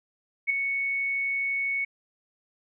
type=tone with ADSR envelope; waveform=sine; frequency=2217 Hz; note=C#7; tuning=in tune; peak=-18 dBFS; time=0.47-1.85 s; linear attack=30 ms; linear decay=6 ms; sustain=-7 dB; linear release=9 ms; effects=none